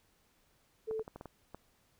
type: tone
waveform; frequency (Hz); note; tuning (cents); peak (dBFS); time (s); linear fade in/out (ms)
sine; 440; A4; 0; -34; 0.87-1.03; 20
type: clicks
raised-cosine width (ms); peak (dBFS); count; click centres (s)
1; -31; 7; 0.911 / 0.995 / 1.079 / 1.16 / 1.211 / 1.257 / 1.546
effects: pink hiss -71 dBFS RMS until 1.99 s